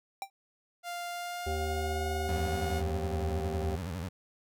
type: tone with exponential decay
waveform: square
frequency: 784 Hz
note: G5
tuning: in tune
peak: -31 dBFS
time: 0.22-0.3 s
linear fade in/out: 1 ms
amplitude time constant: 17 ms
type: tone with pitch glide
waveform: sawtooth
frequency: 698.5 to 721.5 Hz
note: F5 to F#5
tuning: 0 to -44 cents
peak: -32 dBFS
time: 0.83-2.83 s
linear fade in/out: 50 ms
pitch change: +56 cents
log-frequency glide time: 1.1-2.09 s
type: harmonic tone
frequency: 77.78 Hz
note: D#2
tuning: in tune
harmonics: 1 / 3 / 5 / 7 / 9 / 10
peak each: -33 / -45 / -36 / -45 / -43 / -45 dBFS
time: 1.46-3.76 s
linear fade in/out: 10 ms
type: tone with vibrato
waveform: 25% pulse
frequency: 87.31 Hz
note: F2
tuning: in tune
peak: -31 dBFS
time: 2.28-4.09 s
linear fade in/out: 10 ms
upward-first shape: sine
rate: 12 Hz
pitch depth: 180 cents each way
effects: none